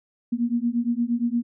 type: beating tone pair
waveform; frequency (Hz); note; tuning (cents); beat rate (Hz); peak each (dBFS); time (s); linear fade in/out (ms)
sine; 233.1 / 241.7; A#3 / B3; 0 / -37; 8.6; -24; 0.32-1.43; 10
effects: none